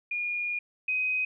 sine tone pair in turn, 2431 / 2514 Hz, D#7 / D#7, -41 / +17 cents, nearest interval minor second, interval 58 cents, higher second, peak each -28 / -25 dBFS, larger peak second, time 0.11-0.59 / 0.88-1.25 s, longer first, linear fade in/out 5 ms, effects none

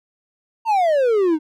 triangle exponential sweep, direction down, 931 to 298.2 Hz, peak -12 dBFS, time 0.65-1.39 s, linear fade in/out 50 ms, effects none

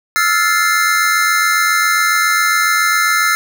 square chord, F major seventh, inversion third, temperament just, 1309.6 / 1396.9 / 1746.1 / 2095 Hz, E6 / F6 / A6 / C7, -12 / 0 / -14 / +2 cents, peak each -18 dBFS, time 0.16-3.35 s, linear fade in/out 0 ms, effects none

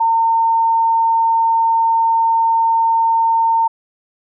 sine tone, 910 Hz, A#5, 42 cents flat, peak -11 dBFS, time 0-3.68 s, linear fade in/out 10 ms, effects none

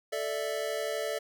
square chord, A suspended fourth, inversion none, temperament equal, 440 / 587.3 / 659.3 Hz, A4 / D5 / E5, 0 / 0 / 0 cents, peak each -36 / -35 / -37 dBFS, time 0.12-1.19 s, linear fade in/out 10 ms, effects none

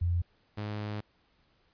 sine / sawtooth tone pair in turn, 86.7 / 105.14 Hz, F2 / G#2, -12 / +22 cents, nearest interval minor third, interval 334 cents, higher second, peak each -25 / -30 dBFS, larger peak first, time 0.01-0.22 / 0.57-1.01 s, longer second, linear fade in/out 10 ms, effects pink hiss -69 dBFS RMS until 1.73 s + resampled to 11025 Hz

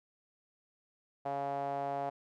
sawtooth tone with band-pass filter, 140 Hz, C#3, 18 cents sharp, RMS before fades -36 dBFS, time 1.25-2.1 s, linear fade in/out 10 ms, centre 710 Hz, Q 4.7, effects none

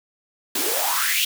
white noise with high-pass filter sweep, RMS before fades -22 dBFS, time 0.55-1.25 s, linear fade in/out 5 ms, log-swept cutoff 250 to 3200 Hz, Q 5.1, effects none

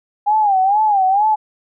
sine tone with vibrato, 807 Hz, G#5, 50 cents flat, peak -11 dBFS, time 0.26-1.36 s, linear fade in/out 20 ms, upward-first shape sine, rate 2.2 Hz, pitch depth 130 cents each way, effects none

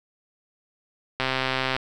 click train, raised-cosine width 0.3 ms, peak -8 dBFS, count 75, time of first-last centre 1.2-1.765 s, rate 131 Hz, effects none

